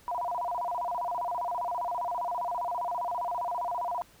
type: tone with vibrato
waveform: sine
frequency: 826 Hz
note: G#5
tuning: 10 cents flat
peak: -29 dBFS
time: 0.08-4.02 s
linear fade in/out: 0 ms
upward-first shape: square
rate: 15 Hz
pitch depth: 290 cents each way
effects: pink hiss -58 dBFS RMS until 4.2 s